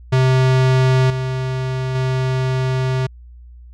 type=tone with level steps; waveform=square; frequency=130 Hz; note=C3; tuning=11 cents flat; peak=-12 / -20 / -17 dBFS; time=0.12-3.07 s; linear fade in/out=10 ms; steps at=1.1 / 1.95 s; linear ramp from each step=2 ms; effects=added 60 Hz sine -37 dBFS peak until 3.73 s + low-pass 5000 Hz 12 dB/octave